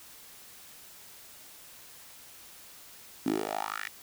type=tone with high-pass filter sweep; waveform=10% pulse; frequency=52.4 Hz; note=G#1; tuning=16 cents sharp; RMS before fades=-33 dBFS; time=3.26-3.89 s; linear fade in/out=5 ms; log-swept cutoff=260 to 2100 Hz; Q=4.4; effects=white hiss -51 dBFS RMS until 4.02 s